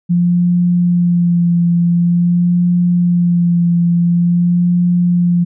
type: tone with vibrato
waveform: sine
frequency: 174 Hz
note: F3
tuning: 6 cents flat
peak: -9 dBFS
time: 0.09-5.45 s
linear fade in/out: 20 ms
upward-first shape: sine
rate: 0.47 Hz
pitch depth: 21 cents each way
effects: none